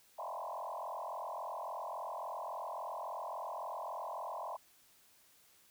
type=tone with frequency modulation; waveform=sine; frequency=830.6 Hz; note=G#5; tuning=in tune; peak=-39 dBFS; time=0.18-4.57 s; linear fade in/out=10 ms; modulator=43.6 Hz; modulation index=5.2; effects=white hiss -66 dBFS RMS until 5.7 s